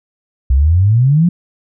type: exponential sweep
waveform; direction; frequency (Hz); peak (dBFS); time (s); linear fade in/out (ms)
sine; up; 61.74 to 180.7; -7; 0.5-1.29; 5
effects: none